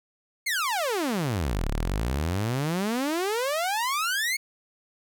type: exponential two-way sweep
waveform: sawtooth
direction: down then up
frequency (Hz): 2228 to 33.06 to 2228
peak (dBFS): -21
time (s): 0.46-4.37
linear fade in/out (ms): 10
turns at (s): 1.68
effects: none